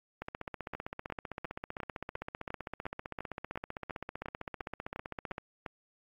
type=two click trains; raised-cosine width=0.5 ms; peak=-23 / -23 dBFS; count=15 / 81; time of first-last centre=0.75-5.662 / 0.22-5.381 s; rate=2.85 / 15.5 Hz; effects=AAC 48 kbps